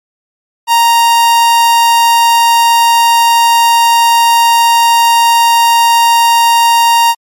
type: tone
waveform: 45% pulse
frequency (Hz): 932.3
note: A#5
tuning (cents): 0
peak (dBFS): -5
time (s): 0.67-7.15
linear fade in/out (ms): 50
effects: MP3 64 kbps